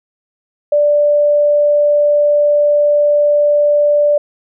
sine tone, 587.3 Hz, D5, in tune, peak -8 dBFS, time 0.72-4.18 s, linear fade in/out 5 ms, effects none

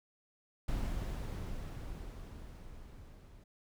brown noise with level ramp, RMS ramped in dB -35 to -55 dBFS, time 0.68-3.44 s, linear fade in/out 5 ms, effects none

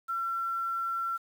sine tone with quantisation, 1355 Hz, E6, 47 cents sharp, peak -29 dBFS, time 0.08-1.18 s, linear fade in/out 20 ms, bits 9, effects none

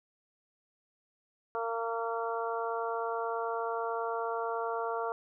harmonic tone, 229.2 Hz, A#3, 29 cents flat, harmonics 2 / 3 / 4 / 5 / 6, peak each -35 / -37 / -38 / -39 / -40 dBFS, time 1.55-5.12 s, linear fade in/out 0 ms, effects none

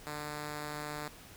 5% pulse tone, 149.1 Hz, D3, 27 cents sharp, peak -27 dBFS, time 0.07-1.08 s, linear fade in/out 0 ms, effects pink hiss -53 dBFS RMS until 1.36 s

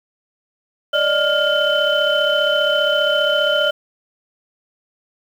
sine tone cluster, 580 / 615 / 1408 / 3051 Hz, D5 / D#5 / F6 / G7, -22 / -20 / +14 / -48 cents, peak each -19 dBFS, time 0.93-3.71 s, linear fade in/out 10 ms, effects tanh soft clip ceiling -6 dBFS + 7-bit

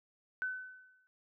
sine tone with exponential decay, 1511 Hz, F#6, 36 cents sharp, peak -31 dBFS, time 0.42-1.07 s, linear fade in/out 0 ms, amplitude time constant 140 ms, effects none

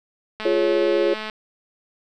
click train, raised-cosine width 0.3 ms, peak -15 dBFS, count 195, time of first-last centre 0.4-1.298 s, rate 216 Hz
sine chord, Db major, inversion first, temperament just, 346.5 / 415.8 / 554.4 Hz, F4 / Ab4 / Db5, -14 / +2 / 0 cents, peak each -21 dBFS, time 0.45-1.14 s, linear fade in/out 5 ms
effects none

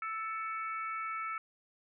harmonic tone with a mistuned harmonic, 440 Hz, A4, in tune, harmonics 3 / 4 / 5 / 6, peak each -36 / -49 / -42 / -54 dBFS, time 0.02-1.38 s, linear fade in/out 2 ms, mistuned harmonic 5, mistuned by +30 cents, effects none

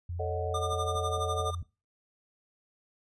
sine tone, 87 Hz, F2, 6 cents flat, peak -33 dBFS, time 0.09-1.62 s, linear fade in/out 5 ms
sine chord, D# half-diminished seventh, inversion second, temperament equal, 440 / 554.4 / 622.3 / 740 Hz, A4 / C#5 / D#5 / F#5, 0 / 0 / 0 / 0 cents, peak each -35 / -39 / -37 / -37 dBFS, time 0.19-1.51 s, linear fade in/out 10 ms
square tone with tremolo, 1204 Hz, D6, 43 cents sharp, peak -31 dBFS, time 0.54-1.55 s, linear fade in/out 5 ms, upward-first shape sine, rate 12 Hz, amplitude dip 80%
click train, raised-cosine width 5 ms, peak -37 dBFS, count 5, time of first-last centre 0.73-1.627 s, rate 4.46 Hz
effects noise-tail reverb RT60 0.3 s tail -21 dB re dry + resampled to 24000 Hz

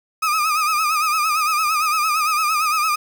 35% pulse tone with vibrato, 1244.5 Hz, D#6, in tune, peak -15 dBFS, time 0.22-2.96 s, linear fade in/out 10 ms, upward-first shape sine, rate 8.8 Hz, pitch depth 77 cents each way, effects 7-bit

